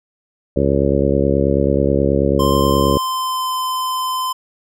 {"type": "harmonic tone", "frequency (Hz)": 69.3, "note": "C#2", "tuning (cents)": 0, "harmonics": [1, 2, 3, 4, 5, 6, 7, 8], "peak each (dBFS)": [-21, -21, -21, -21, -21, -21, -21, -21], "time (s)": [0.56, 2.98], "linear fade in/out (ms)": 5}
{"type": "tone with pitch glide", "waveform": "square", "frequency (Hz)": [1046.5, 1027.3], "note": ["C6", "C6"], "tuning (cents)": [0, -32], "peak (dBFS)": -19, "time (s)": [2.39, 4.33], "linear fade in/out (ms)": 10, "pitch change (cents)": -32, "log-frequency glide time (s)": [2.54, 3.51]}
{"effects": []}